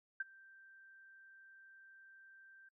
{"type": "tone with ADSR envelope", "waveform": "sine", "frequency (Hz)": 1568, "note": "G6", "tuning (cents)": 0, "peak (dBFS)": -34, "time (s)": [0.2, 2.69], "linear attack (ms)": 5, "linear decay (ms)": 25, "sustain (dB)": -24, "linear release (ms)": 7, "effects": ["noise-tail reverb RT60 0.1 s tail -21 dB re dry"]}